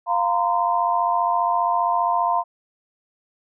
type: chord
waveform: sine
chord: F suspended fourth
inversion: none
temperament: equal with one note detuned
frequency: 698.5 / 932.3 / 1027.3 Hz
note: F5 / Bb5 / C6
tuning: 0 / 0 / -32 cents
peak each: -22 dBFS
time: 0.06-2.44 s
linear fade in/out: 50 ms
effects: none